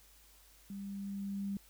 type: tone with level ramp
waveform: sine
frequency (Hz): 198.5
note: G3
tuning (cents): +22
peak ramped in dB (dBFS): -41 to -34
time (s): 0.7-1.57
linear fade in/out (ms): 2
effects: added 50 Hz sine -64 dBFS peak until 1.69 s + white hiss -63 dBFS RMS until 1.69 s